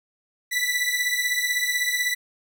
sawtooth beating tone pair, 1967 / 1983 Hz, B6 / B6, -7 / +7 cents, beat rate 16 Hz, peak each -21 / -22 dBFS, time 0.51-2.15 s, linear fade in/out 20 ms, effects none

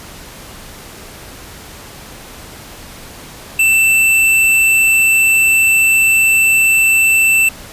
square tone, 2665 Hz, E7, 18 cents sharp, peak -9 dBFS, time 3.59-7.49 s, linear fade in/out 5 ms, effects pink hiss -34 dBFS RMS until 7.72 s + resampled to 32000 Hz

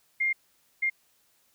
sine tone bursts at uneven times, 2117 Hz, C7, 20 cents sharp, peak -23 dBFS, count 2, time 0.2-0.33 / 0.82-0.9 s, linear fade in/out 10 ms, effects white hiss -67 dBFS RMS until 1.54 s

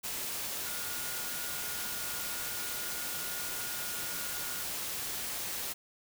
sine tone in noise, 1435 Hz, F6, 47 cents sharp, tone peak -46 dBFS, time 0.64-4.63 s, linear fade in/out 20 ms, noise white, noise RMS -37 dBFS, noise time 0.03-5.74 s, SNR -12 dB, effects none

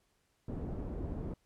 pink low-pass noise, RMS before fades -39 dBFS, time 0.48-1.34 s, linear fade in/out 5 ms, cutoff 400 Hz, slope 12 dB/octave, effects pink hiss -75 dBFS RMS until 1.45 s + low-pass 12000 Hz 12 dB/octave

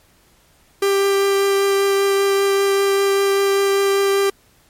45% pulse tone with vibrato, 395 Hz, G4, 13 cents sharp, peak -14 dBFS, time 0.82-4.3 s, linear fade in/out 5 ms, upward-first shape triangle, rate 5.1 Hz, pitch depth 9 cents each way, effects pink hiss -55 dBFS RMS until 4.69 s + MP3 64 kbps

